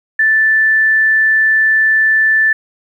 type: tone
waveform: sine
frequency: 1760 Hz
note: A6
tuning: in tune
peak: -8 dBFS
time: 0.19-2.53 s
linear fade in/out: 5 ms
effects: 8-bit